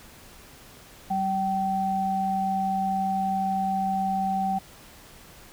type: tone pair together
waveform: sine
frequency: 192.21 / 770 Hz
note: G3 / G5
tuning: -34 / -31 cents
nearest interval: 2 octaves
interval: 2403 cents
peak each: -29 / -24 dBFS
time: 1.1-4.59 s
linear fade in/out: 10 ms
effects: pink hiss -49 dBFS RMS until 5.52 s